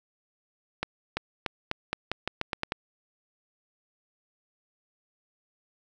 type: accelerating click train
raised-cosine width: 0.3 ms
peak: -12 dBFS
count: 11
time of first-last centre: 0.83-2.721 s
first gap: 340 ms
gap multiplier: 0.86
effects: none